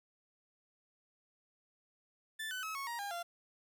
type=tone with pitch steps; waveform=30% pulse; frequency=1760 / 1505.8 / 1288.4 / 1102.3 / 943.2 / 807 / 690.4 Hz; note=A6 / F#6 / E6 / C#6 / A#5 / G#5 / F5; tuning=0 / +30 / -40 / -10 / +20 / -50 / -20 cents; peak=-36 dBFS; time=2.39-3.23 s; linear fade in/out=10 ms; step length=120 ms; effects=12-bit